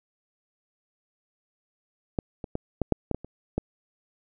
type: clicks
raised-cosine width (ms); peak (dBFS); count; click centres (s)
2; -12 / -21 / -15 / -11 / -6 / -12 / -16 / -26 / -12; 9; 2.188 / 2.442 / 2.554 / 2.817 / 2.923 / 3.113 / 3.146 / 3.246 / 3.58
effects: none